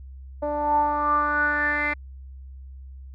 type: tone with low-pass filter sweep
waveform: 10% pulse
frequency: 294.7 Hz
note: D4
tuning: 6 cents sharp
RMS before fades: -23 dBFS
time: 0.42-1.94 s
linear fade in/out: 10 ms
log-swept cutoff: 680 to 2200 Hz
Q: 9
effects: added 66 Hz sine -38 dBFS peak until 3.14 s